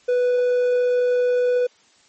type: tone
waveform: triangle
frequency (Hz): 493.9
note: B4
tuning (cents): 0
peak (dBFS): -14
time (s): 0.08-1.67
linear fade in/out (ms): 10
effects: white hiss -56 dBFS RMS until 2.08 s + MP3 32 kbps